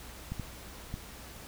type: clicks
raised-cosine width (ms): 5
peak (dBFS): -23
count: 3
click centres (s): 0.32 / 0.397 / 0.941
effects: added 60 Hz sine -52 dBFS peak until 1.47 s + pink hiss -48 dBFS RMS until 1.47 s